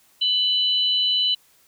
sine tone pair together, 2988 / 3989 Hz, F#7 / B7, +16 / +17 cents, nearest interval perfect fourth, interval 501 cents, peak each -19 / -23 dBFS, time 0.21-1.35 s, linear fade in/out 10 ms, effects white hiss -58 dBFS RMS until 1.67 s

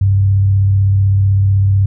sine tone with frequency modulation, 98 Hz, G2, in tune, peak -8 dBFS, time 0.01-1.86 s, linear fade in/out 5 ms, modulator 35.9 Hz, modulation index 0.22, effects none

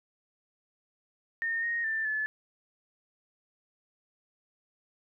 sine tone with pitch steps, 1830 / 1865 / 1778 / 1729 Hz, A#6 / A#6 / A6 / A6, -32 / 0 / +18 / -31 cents, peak -28 dBFS, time 1.42-2.26 s, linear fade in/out 0 ms, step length 210 ms, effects none

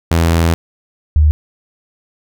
sawtooth / sine tone pair in turn, 83.2 / 75.82 Hz, E2 / D#2, +17 / -44 cents, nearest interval major second, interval 161 cents, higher first, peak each -6 dBFS, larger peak neither, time 0.11-0.54 / 1.16-1.31 s, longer first, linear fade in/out 0 ms, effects none

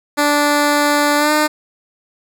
10% pulse tone with pitch glide, 292.3 to 303.1 Hz, D4 to D#4, -8 to -45 cents, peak -4 dBFS, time 0.17-1.48 s, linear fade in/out 20 ms, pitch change +63 cents, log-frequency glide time 1.17-1.32 s, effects none

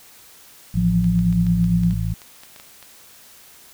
harmonic tone, 55 Hz, A1, in tune, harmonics 1 / 2 / 3, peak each -25 / -23 / -26 dBFS, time 0.74-2.14 s, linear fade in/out 5 ms
sine tone with pitch glide, 174.61 to 173.5 Hz, F3 to F3, 0 to -11 cents, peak -16 dBFS, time 0.77-1.94 s, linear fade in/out 10 ms, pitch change -11 cents, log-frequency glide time 1.16-1.57 s
clicks, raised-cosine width 0.2 ms, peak -24 dBFS, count 12, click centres 1.043 / 1.191 / 1.327 / 1.467 / 1.642 / 1.835 / 1.909 / 2.218 / 2.435 / 2.562 / 2.599 / 2.827 s
effects white hiss -47 dBFS RMS until 3.73 s

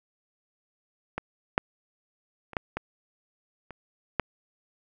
clicks, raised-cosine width 0.5 ms, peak -15 / -6 / -27 / -11 / -15 / -26 / -8 dBFS, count 7, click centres 1.18 / 1.579 / 2.533 / 2.568 / 2.77 / 3.707 / 4.197 s, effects none

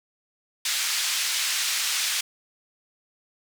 white band-pass noise, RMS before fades -26 dBFS, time 0.65-2.21 s, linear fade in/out 5 ms, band 1800 to 6700 Hz, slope 12 dB/octave, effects none

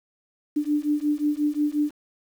sine beating tone pair, 293.7 / 299.3 Hz, D4 / D4, 0 / +33 cents, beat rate 5.6 Hz, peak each -24 dBFS, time 0.56-1.91 s, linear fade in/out 10 ms, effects 8-bit

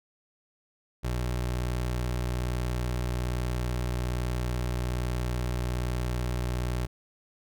25% pulse tone, 61.2 Hz, B1, 15 cents flat, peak -24 dBFS, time 1.03-6.87 s, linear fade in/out 20 ms, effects none

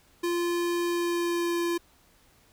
square tone with pitch glide, 346.4 to 343 Hz, F4 to F4, -14 to -31 cents, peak -26 dBFS, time 0.23-1.78 s, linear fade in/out 10 ms, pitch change -17 cents, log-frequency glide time 0.85-1.64 s, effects pink hiss -61 dBFS RMS until 2.52 s

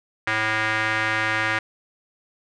square tone with band-pass filter, 109.3 Hz, A2, 11 cents flat, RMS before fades -23 dBFS, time 0.27-1.59 s, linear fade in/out 5 ms, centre 1800 Hz, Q 2.5, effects resampled to 22050 Hz

